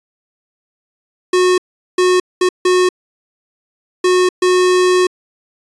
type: tone bursts at uneven times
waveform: square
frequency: 364.9 Hz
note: F#4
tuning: 24 cents flat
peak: -10 dBFS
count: 6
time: 1.33-1.58 / 1.98-2.2 / 2.41-2.49 / 2.65-2.89 / 4.04-4.29 / 4.42-5.07 s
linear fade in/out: 5 ms
effects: resampled to 22050 Hz